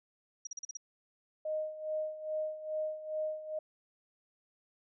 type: tone bursts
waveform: sine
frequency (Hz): 5730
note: F8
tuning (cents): +44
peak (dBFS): -38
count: 6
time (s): 0.45-0.771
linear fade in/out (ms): 5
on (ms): 21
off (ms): 39
type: tone with tremolo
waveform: sine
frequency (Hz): 620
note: D#5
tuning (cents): -6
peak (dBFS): -31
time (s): 1.45-3.59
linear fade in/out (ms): 5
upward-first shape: sine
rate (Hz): 2.4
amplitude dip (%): 75
effects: none